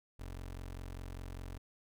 25% pulse tone, 45 Hz, F#1, 47 cents flat, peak -39 dBFS, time 0.19-1.58 s, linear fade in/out 10 ms, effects none

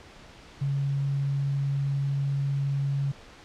sine tone with quantisation, 139.3 Hz, C#3, 9 cents sharp, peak -24 dBFS, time 0.61-3.12 s, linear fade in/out 10 ms, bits 9, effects pink hiss -49 dBFS RMS until 3.44 s + low-pass 5000 Hz 12 dB/octave

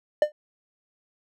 triangle tone with exponential decay, 600 Hz, D5, 37 cents sharp, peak -10 dBFS, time 0.22-0.32 s, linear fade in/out 2 ms, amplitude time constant 20 ms, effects none

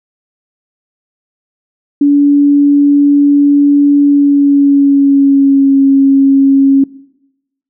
sine tone with pitch glide, 286.3 to 273.4 Hz, D4 to C#4, -44 to -24 cents, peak -4 dBFS, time 2.01-6.84 s, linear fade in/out 5 ms, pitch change -80 cents, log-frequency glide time 4.01-5.8 s, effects noise-tail reverb RT60 0.9 s tail -21 dB re dry

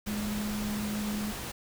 sine tone in noise, 209.6 Hz, G#3, 16 cents sharp, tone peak -31 dBFS, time 0.07-1.32 s, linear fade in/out 10 ms, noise pink, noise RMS -38 dBFS, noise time 0.06-1.52 s, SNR +4 dB, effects none

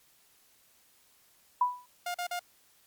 sine tone with exponential decay, 988 Hz, B5, in tune, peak -19 dBFS, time 1.61-1.86 s, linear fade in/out 5 ms, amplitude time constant 54 ms
sawtooth tone bursts, 708 Hz, F5, 23 cents sharp, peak -28 dBFS, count 3, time 2.06-2.394 s, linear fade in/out 5 ms, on 84 ms, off 41 ms
effects white hiss -64 dBFS RMS until 2.86 s + MP3 96 kbps

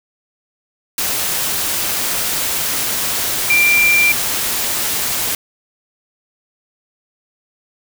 sine tone in noise, 2368 Hz, D7, 14 cents sharp, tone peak -10 dBFS, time 3.5-4.12 s, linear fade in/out 2 ms, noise white, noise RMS -19 dBFS, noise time 0.98-5.35 s, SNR +6 dB, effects none

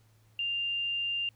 sine tone, 2794 Hz, F7, in tune, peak -29 dBFS, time 0.39-1.29 s, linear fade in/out 2 ms, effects added 109 Hz sine -61 dBFS peak until 1.35 s + pink hiss -69 dBFS RMS until 1.35 s

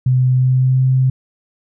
sine tone with pitch glide, 127.8 to 130.33 Hz, C3 to C3, -40 to -6 cents, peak -10 dBFS, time 0.06-1.1 s, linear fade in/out 5 ms, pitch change +34 cents, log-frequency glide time 0.32-0.83 s, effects none

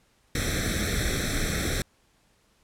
pink noise with comb filter, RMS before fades -27 dBFS, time 0.35-1.82 s, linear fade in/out 2 ms, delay 0.52 ms, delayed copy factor +1, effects pink hiss -65 dBFS RMS until 2.63 s + low-pass 11000 Hz 12 dB/octave

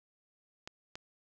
clicks, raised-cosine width 0.2 ms, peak -25 dBFS, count 2, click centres 0.675 / 0.955 s, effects none

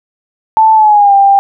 sine tone with pitch glide, 880 to 793.1 Hz, A5 to G5, 0 to +20 cents, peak -3 dBFS, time 0.57-1.39 s, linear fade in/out 0 ms, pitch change -180 cents, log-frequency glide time 0.74-1.14 s, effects none

